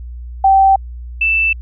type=tone pair in turn; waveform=sine; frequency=776 / 2651 Hz; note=G5 / E7; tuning=-18 / +9 cents; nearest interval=octave + major sixth; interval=2127 cents; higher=second; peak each=-6 / -11 dBFS; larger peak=first; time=0.44-0.76 / 1.21-1.53 s; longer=neither; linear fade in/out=5 ms; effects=added 60 Hz sine -26 dBFS peak until 1.61 s